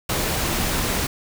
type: noise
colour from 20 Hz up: pink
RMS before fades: -23 dBFS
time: 0.09-1.07 s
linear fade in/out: 5 ms
effects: none